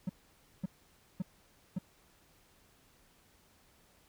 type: tone bursts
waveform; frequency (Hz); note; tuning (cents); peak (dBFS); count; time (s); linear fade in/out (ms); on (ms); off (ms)
triangle; 185; F#3; 0; -29; 4; 0.07-1.786; 5; 24; 540
effects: pink hiss -66 dBFS RMS until 4.08 s